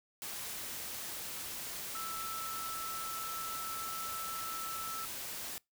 sine tone in noise, 1320 Hz, E6, 2 cents sharp, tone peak -40 dBFS, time 1.95-5.05 s, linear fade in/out 0 ms, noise white, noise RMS -42 dBFS, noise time 0.22-5.58 s, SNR -1 dB, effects noise-tail reverb RT60 0.2 s tail -25 dB re dry

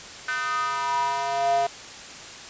square tone with high-pass filter sweep, 138.5 Hz, C#3, 1 cent flat, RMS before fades -25 dBFS, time 0.28-1.67 s, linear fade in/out 5 ms, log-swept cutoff 1500 to 630 Hz, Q 7.1, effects white hiss -40 dBFS RMS until 2.49 s + resampled to 16000 Hz

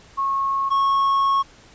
sine / triangle tone pair in turn, 1093 / 1097.8 Hz, C#6 / C#6, -25 / -17 cents, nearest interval unison, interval 8 cents, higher second, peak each -19 / -14 dBFS, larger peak second, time 0.17-0.7 / 0.7-1.43 s, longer second, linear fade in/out 20 ms, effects pink hiss -49 dBFS RMS until 1.74 s + resampled to 16000 Hz

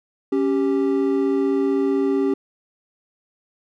triangle tone pair together, 276.3 / 392 Hz, C#4 / G4, -6 / 0 cents, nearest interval tritone, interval 606 cents, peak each -18 dBFS, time 0.32-2.34 s, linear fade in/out 5 ms, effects none

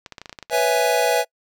clicks, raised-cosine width 0.2 ms, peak -18 dBFS, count 12, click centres 0.062 / 0.123 / 0.182 / 0.216 / 0.258 / 0.295 / 0.328 / 0.388 / 0.427 / 0.498 / 0.53 / 0.58 s
square chord, C# minor seventh, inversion third, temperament equal, 493.9 / 554.4 / 659.3 / 830.6 Hz, B4 / C#5 / E5 / G#5, 0 / 0 / 0 / 0 cents, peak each -22 / -25 / -22 / -23 dBFS, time 0.5-1.25 s, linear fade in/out 50 ms
effects noise-tail reverb RT60 0.1 s tail -26 dB re dry

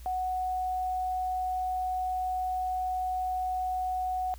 sine tone, 740 Hz, F#5, in tune, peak -28 dBFS, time 0.06-4.34 s, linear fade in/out 0 ms, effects added 60 Hz sine -43 dBFS peak until 4.38 s + white hiss -57 dBFS RMS until 4.38 s

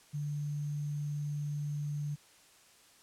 sine tone with sample-and-hold, 146.83 Hz, D3, in tune, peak -33 dBFS, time 0.13-2.16 s, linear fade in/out 20 ms, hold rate 6300 Hz, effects white hiss -61 dBFS RMS until 3.02 s + low-pass 10000 Hz 12 dB/octave

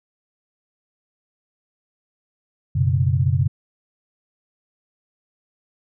sine chord, F# suspended fourth, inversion none, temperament equal, 92.5 / 123.47 / 138.59 Hz, F#2 / B2 / C#3, 0 / 0 / 0 cents, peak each -20 dBFS, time 2.75-3.48 s, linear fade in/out 10 ms, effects none

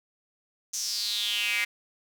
square tone with high-pass filter sweep, 110 Hz, A2, in tune, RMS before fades -29 dBFS, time 0.73-1.65 s, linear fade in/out 10 ms, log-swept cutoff 6300 to 2100 Hz, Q 6.1, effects none

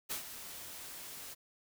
white noise with ADSR envelope, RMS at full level -37 dBFS, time 0.09-1.35 s, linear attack 23 ms, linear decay 110 ms, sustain -10 dB, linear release 22 ms, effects none

